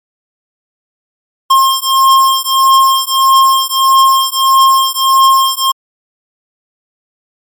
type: beating tone pair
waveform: square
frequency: 1067 / 1068.6 Hz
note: C6 / C6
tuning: +34 / +36 cents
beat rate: 1.6 Hz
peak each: -10 dBFS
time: 1.5-5.72 s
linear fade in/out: 10 ms
effects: MP3 96 kbps